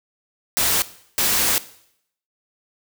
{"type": "noise bursts at uneven times", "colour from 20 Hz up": "white", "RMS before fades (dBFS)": -19, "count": 2, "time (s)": [[0.57, 0.82], [1.18, 1.58]], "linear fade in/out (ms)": 0, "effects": ["noise-tail reverb RT60 0.7 s tail -17 dB re dry"]}